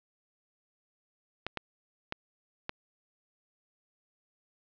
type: clicks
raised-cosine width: 0.3 ms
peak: -17 dBFS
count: 4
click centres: 1.466 / 1.573 / 2.124 / 2.694 s
effects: low-pass 5000 Hz 12 dB/octave

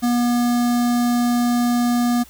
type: tone with notch filter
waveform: square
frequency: 241.1 Hz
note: B3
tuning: 41 cents flat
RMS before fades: -18 dBFS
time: 0.02-2.24 s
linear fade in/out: 20 ms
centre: 2500 Hz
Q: 1.2
effects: added 60 Hz sine -49 dBFS peak until 2.29 s + white hiss -47 dBFS RMS until 2.29 s

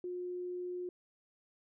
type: tone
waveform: sine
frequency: 358.6 Hz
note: F4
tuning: 46 cents sharp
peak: -37 dBFS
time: 0.04-0.89 s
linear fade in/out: 2 ms
effects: none

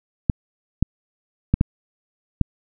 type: clicks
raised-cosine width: 5 ms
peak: -3 dBFS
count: 5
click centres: 0.298 / 0.826 / 1.54 / 1.611 / 2.413 s
effects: none

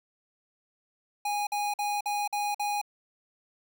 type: tone bursts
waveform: square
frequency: 824 Hz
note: G#5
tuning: 14 cents flat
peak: -28 dBFS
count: 6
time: 1.25-2.815 s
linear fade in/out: 5 ms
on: 220 ms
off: 49 ms
effects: none

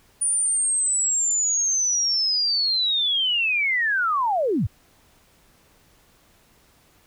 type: linear sweep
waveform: sine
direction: down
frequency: 9490 to 69.2 Hz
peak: -19 dBFS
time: 0.21-4.67 s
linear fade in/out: 10 ms
effects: pink hiss -58 dBFS RMS until 7.06 s

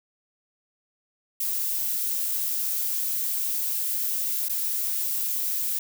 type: noise with dropouts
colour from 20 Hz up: violet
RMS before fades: -27 dBFS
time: 1.4-5.79 s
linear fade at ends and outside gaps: 5 ms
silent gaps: 4.486-4.494 s
effects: none

